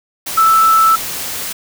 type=tone in noise; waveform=sine; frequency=1318.5 Hz; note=E6; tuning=in tune; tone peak=-7 dBFS; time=0.37-0.96 s; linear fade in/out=10 ms; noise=white; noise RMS=-23 dBFS; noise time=0.26-1.53 s; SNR=+13 dB; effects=none